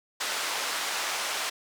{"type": "band-pass noise", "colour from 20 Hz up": "pink", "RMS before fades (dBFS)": -31, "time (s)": [0.2, 1.5], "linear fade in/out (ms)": 10, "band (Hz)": [870, 8600], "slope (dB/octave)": 12, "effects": []}